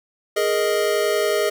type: chord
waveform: square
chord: Ab suspended second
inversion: none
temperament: equal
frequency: 415.3 / 466.2 / 622.3 Hz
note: Ab4 / Bb4 / Eb5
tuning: 0 / 0 / 0 cents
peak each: -22 / -25 / -23 dBFS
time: 0.36-1.5 s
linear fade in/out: 10 ms
effects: none